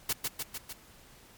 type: noise with echo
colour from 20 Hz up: white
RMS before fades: -29 dBFS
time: 0.09-0.13 s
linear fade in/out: 5 ms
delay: 150 ms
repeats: 4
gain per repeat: -3 dB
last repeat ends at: 0.73 s
effects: pink hiss -56 dBFS RMS until 1.37 s + MP3 96 kbps